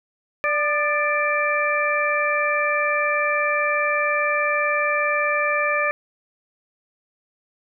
harmonic tone with a mistuned harmonic, 587.3 Hz, D5, in tune, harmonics 1 / 2 / 3 / 4, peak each -24 / -24 / -24 / -24 dBFS, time 0.44-5.91 s, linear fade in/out 0 ms, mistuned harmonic 2, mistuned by +43 cents, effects none

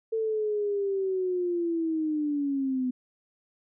sine linear sweep, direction down, 449.3 to 250 Hz, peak -25 dBFS, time 0.12-2.91 s, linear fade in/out 10 ms, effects none

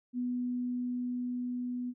sine tone with level ramp, 246.9 Hz, B3, in tune, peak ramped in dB -30 to -33 dBFS, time 0.13-1.94 s, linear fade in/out 50 ms, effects none

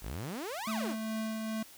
sawtooth exponential two-way sweep, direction up then down, 40.14 to 1318.5 to 211.5 Hz, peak -33 dBFS, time 0.01-0.96 s, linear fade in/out 50 ms, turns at 0.7 s
square tone with tremolo, 220 Hz, A3, in tune, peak -33 dBFS, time 0.67-1.63 s, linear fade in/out 5 ms, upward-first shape triangle, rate 2.4 Hz, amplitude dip 30%
effects white hiss -54 dBFS RMS until 1.77 s

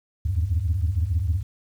sine tone cluster, 76.3 / 82.9 / 98.1 Hz, D#2 / E2 / G2, -33 / +10 / +2 cents, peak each -24 dBFS, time 0.25-1.43 s, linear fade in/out 10 ms, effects tanh soft clip ceiling -14 dBFS + 9-bit

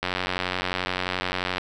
click train, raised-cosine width 0.3 ms, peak -9 dBFS, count 143, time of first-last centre 0.03-1.582 s, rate 91.5 Hz, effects none

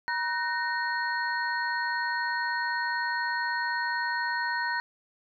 sine tone cluster, 955 / 1506 / 1850 / 4285 Hz, A#5 / F#6 / A#6 / C8, +42 / +30 / -14 / +40 cents, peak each -31 / -32 / -31 / -40 dBFS, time 0.08-4.8 s, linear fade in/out 0 ms, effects none

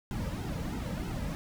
brown noise with flanger, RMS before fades -35 dBFS, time 0.11-1.35 s, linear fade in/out 0 ms, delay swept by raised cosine 1.7 to 2.8 ms, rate 3.1 Hz, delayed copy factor -0.8, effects none

